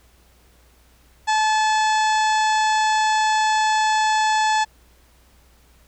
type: harmonic tone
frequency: 865 Hz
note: A5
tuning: 30 cents flat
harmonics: 1 / 2 / 3 / 4 / 5 / 6 / 7 / 8 / 9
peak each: -17 / -24 / -32 / -31 / -33 / -36 / -39 / -35 / -35 dBFS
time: 1.27-4.65 s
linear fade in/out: 20 ms
effects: added 60 Hz sine -54 dBFS peak until 5.87 s + pink hiss -57 dBFS RMS until 5.87 s